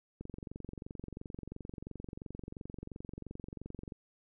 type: click train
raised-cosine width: 3 ms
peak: -30 dBFS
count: 86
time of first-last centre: 0.21-3.922 s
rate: 22.9 Hz
effects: none